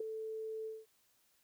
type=tone with ADSR envelope; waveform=sine; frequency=440 Hz; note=A4; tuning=in tune; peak=-32 dBFS; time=0-0.86 s; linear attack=6 ms; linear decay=6 ms; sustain=-7 dB; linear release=200 ms; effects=white hiss -73 dBFS RMS until 1.43 s